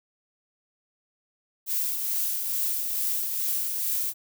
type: noise with tremolo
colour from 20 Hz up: violet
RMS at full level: -26 dBFS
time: 1.66-4.14 s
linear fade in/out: 50 ms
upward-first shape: triangle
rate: 2.3 Hz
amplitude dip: 40%
effects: none